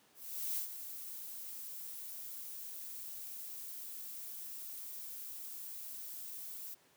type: noise with ADSR envelope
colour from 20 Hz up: violet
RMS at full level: -36 dBFS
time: 0.14-6.75 s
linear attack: 430 ms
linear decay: 100 ms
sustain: -10 dB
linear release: 16 ms
effects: pink hiss -67 dBFS RMS until 6.96 s + high-pass 200 Hz 12 dB/octave